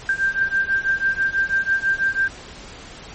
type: beating tone pair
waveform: sine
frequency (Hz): 1576 / 1582.1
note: G6 / G6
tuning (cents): +9 / +16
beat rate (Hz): 6.1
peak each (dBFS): -21 / -20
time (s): 0.09-2.28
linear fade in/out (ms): 2
effects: pink hiss -39 dBFS RMS until 3.14 s + MP3 32 kbps